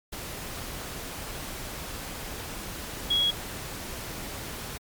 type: tone in noise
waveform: sine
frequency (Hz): 3322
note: G#7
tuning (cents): 0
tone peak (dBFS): -21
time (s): 3.1-3.31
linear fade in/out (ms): 10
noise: pink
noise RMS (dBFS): -37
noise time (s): 0.12-4.78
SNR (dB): +13
effects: MP3 96 kbps